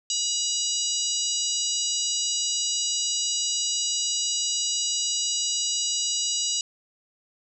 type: harmonic tone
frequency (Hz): 966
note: B5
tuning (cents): -39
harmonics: 3 / 4 / 5 / 6 / 7 / 8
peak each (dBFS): -31 / -31 / -31 / -31 / -31 / -31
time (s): 0.1-6.61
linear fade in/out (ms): 2
effects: none